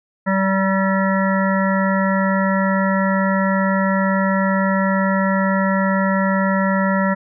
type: harmonic tone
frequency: 192.7 Hz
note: G3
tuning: 29 cents flat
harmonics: 1 / 3 / 5 / 7 / 9 / 10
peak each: -17 / -22 / -24 / -25 / -27 / -27 dBFS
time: 0.26-7.15 s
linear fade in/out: 20 ms
effects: none